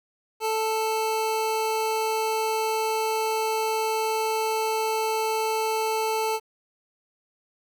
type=tone pair together; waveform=square; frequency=440.4 / 879.7 Hz; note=A4 / A5; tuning=+2 / -1 cents; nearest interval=octave; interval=1197 cents; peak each=-27 dBFS; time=0.4-6.4 s; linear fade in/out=50 ms; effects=9-bit